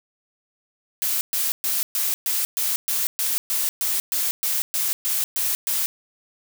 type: noise bursts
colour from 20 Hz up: blue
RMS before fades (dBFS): -23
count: 16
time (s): 1.02-5.86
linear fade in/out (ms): 0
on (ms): 190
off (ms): 120
effects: none